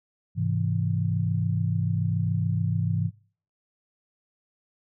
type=chord; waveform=sine; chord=Ab augmented; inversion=none; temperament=equal; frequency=103.83 / 130.81 / 164.81 Hz; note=Ab2 / C3 / E3; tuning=0 / 0 / 0 cents; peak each=-26 / -29 / -27 dBFS; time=0.35-3.11 s; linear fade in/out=50 ms; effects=noise-tail reverb RT60 0.5 s tail -25 dB re dry